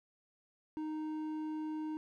sine tone with hard clipping, 310 Hz, D#4, 6 cents flat, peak -38 dBFS, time 0.77-1.97 s, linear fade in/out 0 ms, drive 6 dB, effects none

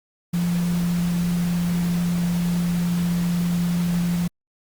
sine tone in noise, 173.8 Hz, F3, 8 cents flat, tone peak -19 dBFS, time 0.33-4.28 s, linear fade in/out 10 ms, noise pink, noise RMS -35 dBFS, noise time 0.33-4.28 s, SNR +13 dB, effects Opus 48 kbps

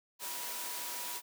sine tone in noise, 970 Hz, B5, 31 cents flat, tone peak -48 dBFS, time 0.19-1.22 s, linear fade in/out 50 ms, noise white, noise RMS -40 dBFS, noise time 0.19-1.22 s, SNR -11 dB, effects high-pass 300 Hz 12 dB/octave

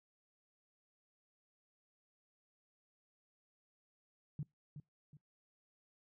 sine tone with echo, 146.83 Hz, D3, in tune, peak -37 dBFS, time 4.39-4.43 s, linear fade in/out 2 ms, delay 370 ms, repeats 2, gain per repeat -9 dB, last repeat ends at 5.17 s, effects noise-tail reverb RT60 0.2 s tail -25 dB re dry

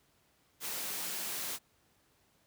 white high-pass noise, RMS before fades -38 dBFS, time 0.6-1.59 s, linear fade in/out 50 ms, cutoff 130 Hz, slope 24 dB/octave, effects pink hiss -70 dBFS RMS until 2.46 s + high-pass 60 Hz 12 dB/octave

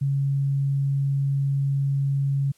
sine tone, 138.59 Hz, C#3, in tune, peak -20 dBFS, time 0.01-2.52 s, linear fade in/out 10 ms, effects white hiss -62 dBFS RMS until 2.57 s + low-pass 12000 Hz 12 dB/octave

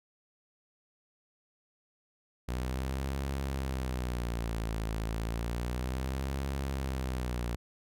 sawtooth tone with vibrato, 61.2 Hz, B1, 15 cents flat, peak -28 dBFS, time 2.48-7.56 s, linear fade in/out 10 ms, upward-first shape sine, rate 0.31 Hz, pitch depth 190 cents each way, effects none

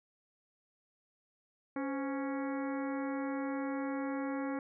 harmonic tone with a mistuned harmonic, 277.2 Hz, C#4, in tune, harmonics 1 / 2 / 3 / 4 / 5 / 6 / 7 / 8, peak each -35 / -41 / -45 / -47 / -49 / -51 / -52 / -53 dBFS, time 1.76-4.59 s, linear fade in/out 2 ms, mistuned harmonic 2, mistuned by -99 cents, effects none

